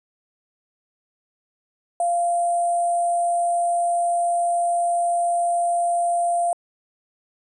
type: tone with sample-and-hold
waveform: sine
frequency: 693 Hz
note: F5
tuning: 14 cents flat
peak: -18 dBFS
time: 2-6.53 s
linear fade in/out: 2 ms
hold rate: 8820 Hz
effects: resampled to 32000 Hz